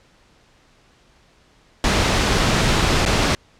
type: noise with dropouts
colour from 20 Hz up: pink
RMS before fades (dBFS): -17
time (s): 1.84-3.35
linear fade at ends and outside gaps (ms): 1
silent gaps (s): 3.052-3.061
effects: pink hiss -55 dBFS RMS until 3.59 s + low-pass 6000 Hz 12 dB/octave